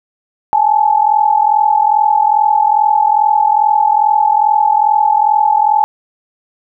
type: tone pair together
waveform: sine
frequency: 831.6 / 874 Hz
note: G#5 / A5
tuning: +2 / -12 cents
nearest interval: minor second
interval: 86 cents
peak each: -11 dBFS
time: 0.53-5.84 s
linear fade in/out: 0 ms
effects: none